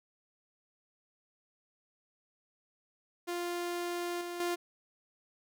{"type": "tone with level steps", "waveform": "sawtooth", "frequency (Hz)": 349.2, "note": "F4", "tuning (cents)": 0, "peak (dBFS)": [-30, -34, -27], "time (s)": [3.27, 4.56], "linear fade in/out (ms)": 20, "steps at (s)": [4.21, 4.4], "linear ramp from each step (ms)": 2, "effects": []}